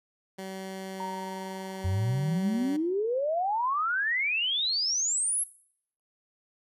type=tone; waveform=15% pulse; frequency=190.7 Hz; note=G3; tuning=47 cents flat; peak=-30 dBFS; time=0.38-2.77 s; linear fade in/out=10 ms
type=tone with exponential decay; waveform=sine; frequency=932.3 Hz; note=A#5; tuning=in tune; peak=-32 dBFS; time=1-3.21 s; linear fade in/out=2 ms; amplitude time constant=480 ms
type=exponential sweep; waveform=sine; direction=up; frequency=86.1 to 11340 Hz; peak=-25 dBFS; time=1.84-5.44 s; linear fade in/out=10 ms
effects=noise-tail reverb RT60 0.6 s tail -18 dB re dry + resampled to 32000 Hz